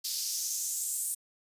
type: noise with high-pass filter sweep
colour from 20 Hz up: white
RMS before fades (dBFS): -33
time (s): 0.04-1.15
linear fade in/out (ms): 10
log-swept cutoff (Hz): 4600 to 8900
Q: 3.1
effects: resampled to 32000 Hz